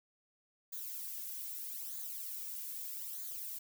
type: noise with flanger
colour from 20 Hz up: violet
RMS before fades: -43 dBFS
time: 0.72-3.59 s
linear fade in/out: 10 ms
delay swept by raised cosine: 0.36 to 2.26 ms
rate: 0.8 Hz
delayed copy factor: -0.8
effects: none